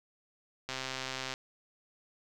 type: click train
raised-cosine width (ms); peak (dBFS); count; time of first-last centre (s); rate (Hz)
0.2; -19; 86; 0.69-1.339; 131
effects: none

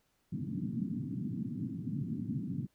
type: band-pass noise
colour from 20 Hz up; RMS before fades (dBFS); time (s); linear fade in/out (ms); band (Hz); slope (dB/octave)
white; -37; 0.32-2.67; 10; 110 to 270; 48
effects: pink hiss -75 dBFS RMS until 2.74 s

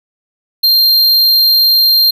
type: tone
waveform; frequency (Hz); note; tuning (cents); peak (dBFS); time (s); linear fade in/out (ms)
square; 4186; C8; 0; -7; 0.63-2.11; 10
effects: none

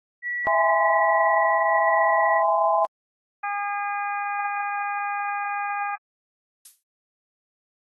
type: tone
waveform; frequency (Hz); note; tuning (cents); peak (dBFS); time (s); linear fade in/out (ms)
sine; 1941; B6; -31; -25; 0.22-2.43; 50
type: chord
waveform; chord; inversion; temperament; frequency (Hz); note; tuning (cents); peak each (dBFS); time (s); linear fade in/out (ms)
sine; E augmented; none; just; 659.3 / 824.1 / 1030.1; E5 / G#5 / B#5; 0 / -14 / -27; -23; 0.47-2.85; 0
type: harmonic tone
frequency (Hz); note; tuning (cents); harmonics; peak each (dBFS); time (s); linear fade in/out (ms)
406.8; G#4; -36; 2 / 3 / 4 / 5 / 6; -27 / -31 / -33 / -39 / -36; 3.43-5.96; 10
type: noise with exponential decay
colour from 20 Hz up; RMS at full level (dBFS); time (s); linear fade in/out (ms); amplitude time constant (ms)
violet; -35; 6.65-6.83; 5; 38
effects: AAC 32 kbps

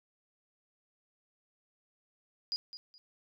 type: tone with echo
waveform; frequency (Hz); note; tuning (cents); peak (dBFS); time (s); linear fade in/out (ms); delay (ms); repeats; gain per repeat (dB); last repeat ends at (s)
sine; 4892; D#8; -30; -31; 2.52-2.56; 0; 210; 2; -12; 2.98
effects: none

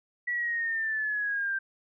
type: linear sweep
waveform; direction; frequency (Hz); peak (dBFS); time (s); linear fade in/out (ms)
sine; down; 1950 to 1568; -27; 0.27-1.59; 10
effects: none

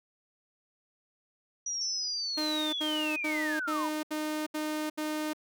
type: linear sweep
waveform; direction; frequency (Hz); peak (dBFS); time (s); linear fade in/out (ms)
sine; down; 5840 to 899; -31; 1.66-3.89; 5
type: tone with exponential decay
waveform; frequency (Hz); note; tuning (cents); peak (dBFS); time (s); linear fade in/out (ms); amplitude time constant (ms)
sine; 5900; F#8; -6; -33; 1.81-3.38; 2; 340
type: tone bursts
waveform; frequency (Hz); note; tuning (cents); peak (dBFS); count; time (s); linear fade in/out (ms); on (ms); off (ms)
sawtooth; 306.5; D#4; -26; -27; 7; 2.37-5.334; 10; 360; 74
effects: none

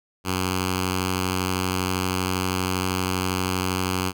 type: tone with notch filter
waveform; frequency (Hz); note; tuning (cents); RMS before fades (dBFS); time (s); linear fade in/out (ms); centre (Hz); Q
5% pulse; 92.6; F#2; +2; -25; 0.24-4.13; 50; 610; 0.94
effects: none

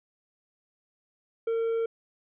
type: tone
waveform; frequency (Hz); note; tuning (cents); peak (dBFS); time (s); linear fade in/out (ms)
triangle; 456.1; A#4; -38; -23; 1.47-1.86; 5
effects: resampled to 8000 Hz

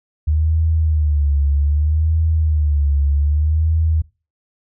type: tone with vibrato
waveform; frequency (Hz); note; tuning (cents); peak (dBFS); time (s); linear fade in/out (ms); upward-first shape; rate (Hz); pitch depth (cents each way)
sine; 75.4; D2; +46; -13; 0.27-4.02; 10; sine; 0.64; 110
effects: noise-tail reverb RT60 0.3 s tail -21 dB re dry

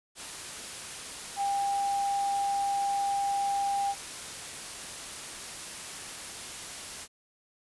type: tone in noise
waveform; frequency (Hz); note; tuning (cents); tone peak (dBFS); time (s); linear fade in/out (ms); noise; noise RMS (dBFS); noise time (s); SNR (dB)
sine; 799; G5; +33; -26; 1.36-3.95; 50; white; -40; 0.15-7.08; +11
effects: resampled to 24000 Hz

